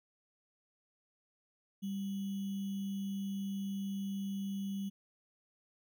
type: tone with sample-and-hold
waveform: sine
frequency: 196.8 Hz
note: G3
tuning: 7 cents sharp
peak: -35 dBFS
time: 1.82-4.9 s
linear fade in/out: 20 ms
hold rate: 3150 Hz
effects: none